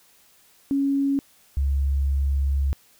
sine tone pair in turn, 277.2 / 69.12 Hz, C#4 / C#2, 0 / -4 cents, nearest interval 2 octaves, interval 2404 cents, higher first, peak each -19 dBFS, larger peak neither, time 0.71-1.19 / 1.57-2.73 s, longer second, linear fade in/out 0 ms, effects white hiss -57 dBFS RMS until 2.99 s

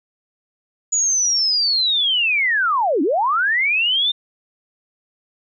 sine linear two-way sweep, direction down then up, 6900 to 258.4 to 3656 Hz, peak -15 dBFS, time 0.92-4.12 s, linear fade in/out 10 ms, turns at 3.02 s, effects none

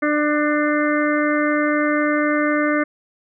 harmonic tone, 298 Hz, D4, 25 cents sharp, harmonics 1 / 2 / 4 / 5 / 6 / 7, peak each -19 / -22 / -25 / -26 / -27 / -27 dBFS, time 0.02-2.84 s, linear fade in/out 10 ms, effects none

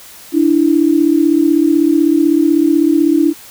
sine tone pair together, 293.6 / 329.6 Hz, D4 / E4, 0 / 0 cents, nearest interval major second, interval 200 cents, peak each -11 dBFS, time 0.32-3.34 s, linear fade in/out 50 ms, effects white hiss -37 dBFS RMS until 3.5 s

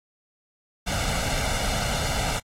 pink noise with comb filter, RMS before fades -26 dBFS, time 0.86-2.4 s, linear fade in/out 20 ms, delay 1.4 ms, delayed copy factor +0.7, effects low-pass 9000 Hz 12 dB/octave + AAC 48 kbps

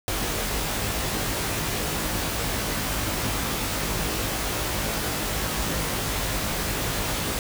pink noise with comb filter, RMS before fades -27 dBFS, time 0.08-7.39 s, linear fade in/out 0 ms, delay 19 ms, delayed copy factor +0.85, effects none

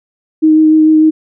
sine tone with vibrato, 312.3 Hz, D#4, 7 cents sharp, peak -4 dBFS, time 0.42-1.11 s, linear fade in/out 20 ms, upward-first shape triangle, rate 6.7 Hz, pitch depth 15 cents each way, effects none

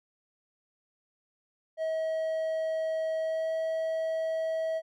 triangle tone with pitch glide, 640 to 644.8 Hz, D#5 to E5, +49 to -38 cents, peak -26 dBFS, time 1.77-4.82 s, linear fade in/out 50 ms, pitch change +13 cents, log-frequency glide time 3.19-3.53 s, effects none

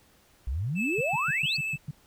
sine exponential sweep, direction up, 55.3 to 4699 Hz, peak -27 dBFS, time 0.47-1.57 s, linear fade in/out 5 ms
triangle tone with vibrato, 2620 Hz, E7, 11 cents flat, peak -27 dBFS, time 0.75-1.78 s, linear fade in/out 50 ms, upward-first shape sine, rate 12 Hz, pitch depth 14 cents each way
sine tone bursts, 146.2 Hz, D3, 7 cents flat, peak -30 dBFS, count 7, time 0.98-1.91 s, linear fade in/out 5 ms, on 30 ms, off 120 ms
effects pink hiss -61 dBFS RMS until 2.06 s

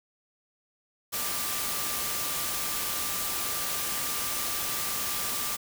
sine tone in noise, 1185 Hz, D6, 15 cents sharp, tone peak -41 dBFS, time 1.12-5.57 s, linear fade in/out 20 ms, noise white, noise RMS -31 dBFS, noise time 1.12-5.57 s, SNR -13 dB, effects none

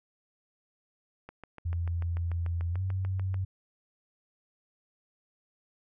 click train, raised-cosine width 0.5 ms, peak -29 dBFS, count 15, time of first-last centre 1.29-3.343 s, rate 6.82 Hz
sine tone with pitch glide, 85.2 to 94.54 Hz, F2 to F#2, -42 to +38 cents, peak -28 dBFS, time 1.65-3.45 s, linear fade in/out 10 ms, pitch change +180 cents, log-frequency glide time 2.7-2.81 s
effects none

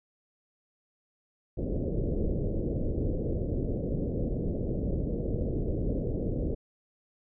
pink low-pass noise, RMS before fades -30 dBFS, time 1.57-6.55 s, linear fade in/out 10 ms, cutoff 550 Hz, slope 48 dB/octave, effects none

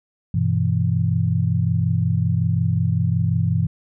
sine chord, E minor, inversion first, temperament equal, 98 / 123.47 / 164.81 Hz, G2 / B2 / E3, 0 / 0 / 0 cents, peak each -21 dBFS, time 0.34-3.67 s, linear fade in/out 5 ms, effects none

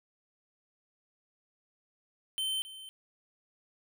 square tone with echo, 3090 Hz, G7, 26 cents flat, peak -31 dBFS, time 2.38-2.62 s, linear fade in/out 0 ms, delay 270 ms, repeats 1, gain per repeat -14 dB, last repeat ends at 2.89 s, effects none

